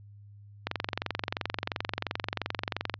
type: click train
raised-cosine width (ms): 0.3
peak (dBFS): -13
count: 53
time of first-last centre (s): 0.67-2.941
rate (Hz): 22.9
effects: added 102 Hz sine -48 dBFS peak until 2.99 s + resampled to 11025 Hz